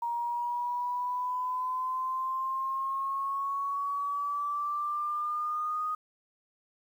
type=exponential sweep; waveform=sine; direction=up; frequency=940 to 1244.5 Hz; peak=-29 dBFS; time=0.02-5.95 s; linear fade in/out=5 ms; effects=10-bit